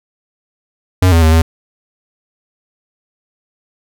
square tone with pitch steps, 92.1 / 82.9 / 79.6 / 81.5 Hz, F#2 / E2 / D#2 / E2, -7 / +10 / +40 / -19 cents, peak -7 dBFS, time 1.02-1.42 s, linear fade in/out 5 ms, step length 100 ms, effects none

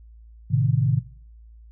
sine chord, A diminished, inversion none, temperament equal, 110 / 130.81 / 155.56 Hz, A2 / C3 / Eb3, 0 / 0 / 0 cents, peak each -22 / -20 / -23 dBFS, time 0.5-1 s, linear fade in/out 20 ms, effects noise-tail reverb RT60 0.5 s tail -18 dB re dry + added 56 Hz sine -44 dBFS peak until 1.71 s

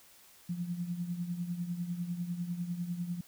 sine tone with tremolo, 174.61 Hz, F3, in tune, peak -30 dBFS, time 0.49-3.21 s, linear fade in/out 5 ms, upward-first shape triangle, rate 10 Hz, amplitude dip 75%, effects white hiss -59 dBFS RMS until 3.27 s

